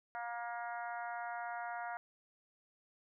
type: harmonic tone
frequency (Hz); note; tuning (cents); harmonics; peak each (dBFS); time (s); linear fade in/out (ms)
236.5; A#3; +25; 3 / 4 / 5 / 6 / 7 / 8 / 9; -42 / -46 / -53 / -46 / -52 / -53 / -59; 0.15-1.97; 0
effects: none